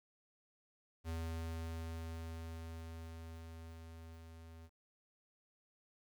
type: tone with level ramp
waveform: square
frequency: 82 Hz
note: E2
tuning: 9 cents flat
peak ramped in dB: -39 to -54 dBFS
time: 1.04-4.7 s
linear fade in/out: 50 ms
effects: 12-bit